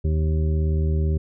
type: harmonic tone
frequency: 78 Hz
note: D#2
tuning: 5 cents sharp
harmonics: 1 / 2 / 3 / 4 / 5 / 7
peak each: -19 / -26 / -36 / -40 / -32 / -42 dBFS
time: 0.04-1.18 s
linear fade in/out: 10 ms
effects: none